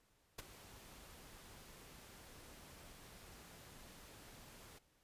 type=noise with ADSR envelope; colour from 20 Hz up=pink; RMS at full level=-44 dBFS; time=0.38-4.79 s; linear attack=9 ms; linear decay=21 ms; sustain=-14 dB; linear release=13 ms; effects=pink hiss -75 dBFS RMS until 5.03 s + resampled to 32000 Hz